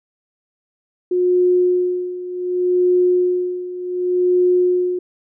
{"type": "tone with tremolo", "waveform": "sine", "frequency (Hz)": 360.5, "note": "F#4", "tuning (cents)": -45, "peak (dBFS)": -11, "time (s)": [1.11, 4.99], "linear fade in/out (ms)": 5, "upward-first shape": "sine", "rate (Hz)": 0.67, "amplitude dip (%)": 80, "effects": []}